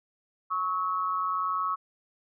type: tone pair together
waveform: sine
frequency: 1108.7 / 1289.3 Hz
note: C#6 / E6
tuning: 0 / -39 cents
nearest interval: minor third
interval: 261 cents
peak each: -28 / -30 dBFS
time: 0.5-1.76 s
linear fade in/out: 20 ms
effects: none